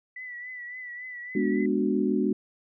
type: tone with vibrato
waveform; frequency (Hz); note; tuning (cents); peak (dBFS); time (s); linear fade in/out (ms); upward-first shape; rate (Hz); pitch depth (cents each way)
sine; 1975.5; B6; 0; -36; 0.16-1.66; 5; triangle; 3.6; 52
type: chord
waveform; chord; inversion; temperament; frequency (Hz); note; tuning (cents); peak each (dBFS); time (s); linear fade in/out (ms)
sine; G# half-diminished seventh; none; equal; 207.7 / 246.9 / 293.7 / 370; G#3 / B3 / D4 / F#4; 0 / 0 / 0 / 0; -27 / -28 / -28 / -28; 1.35-2.33; 5
effects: none